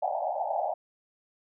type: band-pass noise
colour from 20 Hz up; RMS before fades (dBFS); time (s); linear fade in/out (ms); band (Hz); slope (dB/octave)
white; -30; 0.02-0.74; 10; 580 to 850; 96
effects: none